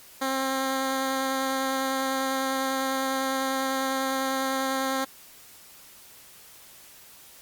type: tone with vibrato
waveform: 10% pulse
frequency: 266.2 Hz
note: C4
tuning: 30 cents sharp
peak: -17 dBFS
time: 0.21-5.05 s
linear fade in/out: 10 ms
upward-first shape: sine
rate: 10 Hz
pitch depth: 9 cents each way
effects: white hiss -50 dBFS RMS until 7.41 s + Opus 48 kbps